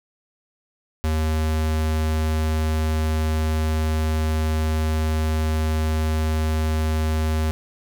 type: tone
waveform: square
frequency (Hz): 78.4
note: D#2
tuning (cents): +14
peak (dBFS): -20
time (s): 1.04-7.51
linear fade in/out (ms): 0
effects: none